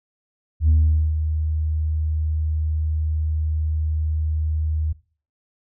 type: tone with ADSR envelope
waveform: sine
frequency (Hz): 77.78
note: D#2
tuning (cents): 0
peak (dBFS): -10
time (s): 0.6-4.93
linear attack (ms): 85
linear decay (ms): 450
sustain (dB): -9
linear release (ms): 12
effects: noise-tail reverb RT60 0.4 s tail -20 dB re dry + tanh soft clip ceiling -10 dBFS